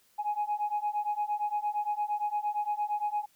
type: beating tone pair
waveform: sine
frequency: 830 / 838.7 Hz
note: G#5 / G#5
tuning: -1 / +17 cents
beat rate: 8.7 Hz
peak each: -31 / -30 dBFS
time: 0.18-3.26 s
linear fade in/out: 20 ms
effects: tanh soft clip ceiling -23 dBFS + white hiss -66 dBFS RMS until 3.35 s